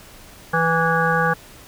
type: harmonic tone with a mistuned harmonic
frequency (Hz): 164.81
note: E3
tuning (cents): 0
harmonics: 1 / 3 / 5 / 7 / 9 / 10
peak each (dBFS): -23 / -23 / -23 / -23 / -23 / -23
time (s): 0.53-1.34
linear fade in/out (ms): 10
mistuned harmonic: 9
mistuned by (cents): -24
effects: pink hiss -44 dBFS RMS until 1.67 s